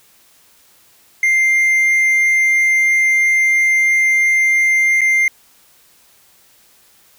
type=tone with dropouts; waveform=triangle; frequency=2099 Hz; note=C7; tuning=5 cents sharp; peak=-9 dBFS; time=1.23-5.28 s; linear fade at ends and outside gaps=2 ms; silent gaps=5.009-5.015 s; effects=white hiss -51 dBFS RMS until 7.18 s